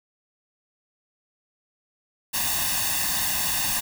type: noise with comb filter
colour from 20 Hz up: white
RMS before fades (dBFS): -25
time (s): 2.33-3.81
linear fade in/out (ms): 20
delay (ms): 1.1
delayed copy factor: +0.95
effects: none